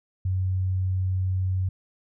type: tone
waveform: sine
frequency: 93.3 Hz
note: F#2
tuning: 15 cents sharp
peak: -22 dBFS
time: 0.25-1.69 s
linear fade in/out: 5 ms
effects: none